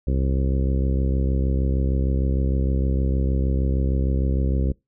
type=harmonic tone; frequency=66.5 Hz; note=C2; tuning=29 cents sharp; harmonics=1 / 2 / 3 / 4 / 5 / 6 / 7 / 8; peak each=-20 / -26 / -30 / -32 / -34 / -36 / -37 / -38 dBFS; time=0.07-4.72 s; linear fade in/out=5 ms; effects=noise-tail reverb RT60 0.2 s tail -24 dB re dry